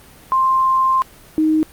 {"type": "tone pair in turn", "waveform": "sine", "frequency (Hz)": [1051, 312.5], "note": ["C6", "D#4"], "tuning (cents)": [7, 8], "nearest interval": "octave + major sixth", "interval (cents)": 2099, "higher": "first", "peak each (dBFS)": -12, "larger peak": "neither", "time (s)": [[0.32, 1.02], [1.38, 1.63]], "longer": "first", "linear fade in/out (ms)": 0, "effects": ["pink hiss -44 dBFS RMS until 1.72 s", "Opus 32 kbps"]}